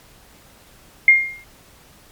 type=tone with exponential decay; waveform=sine; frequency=2123 Hz; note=C7; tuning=25 cents sharp; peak=-4 dBFS; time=1.08-1.44 s; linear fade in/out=2 ms; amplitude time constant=77 ms; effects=pink hiss -49 dBFS RMS until 2.11 s + MP3 96 kbps